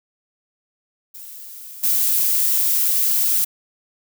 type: noise with level steps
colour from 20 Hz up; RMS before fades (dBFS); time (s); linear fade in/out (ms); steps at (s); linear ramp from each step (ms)
violet; -37 / -18; 1.14-3.45; 10; 1.83; 10
effects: none